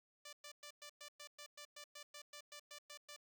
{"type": "tone bursts", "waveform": "5% pulse", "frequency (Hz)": 588, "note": "D5", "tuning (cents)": 2, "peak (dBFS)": -40, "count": 16, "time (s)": [0.25, 3.164], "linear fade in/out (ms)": 5, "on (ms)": 79, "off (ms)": 110, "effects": []}